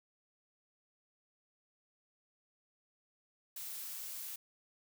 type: noise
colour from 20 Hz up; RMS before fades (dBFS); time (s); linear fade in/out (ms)
blue; -44; 3.56-4.36; 5
effects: none